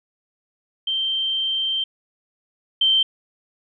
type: tone pair in turn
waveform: sine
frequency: 3136 / 3123 Hz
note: G7 / G7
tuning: 0 / -7 cents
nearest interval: unison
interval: 7 cents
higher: first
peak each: -20 / -14 dBFS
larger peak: second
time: 0.87-1.84 / 2.81-3.03 s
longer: first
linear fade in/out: 5 ms
effects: none